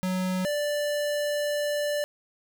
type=tone pair in turn; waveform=square; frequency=185 / 587.3 Hz; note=F#3 / D5; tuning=0 / 0 cents; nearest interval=octave + minor sixth; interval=2000 cents; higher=second; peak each=-26 dBFS; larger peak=neither; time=0.03-0.45 / 0.45-2.04 s; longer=second; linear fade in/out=0 ms; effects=none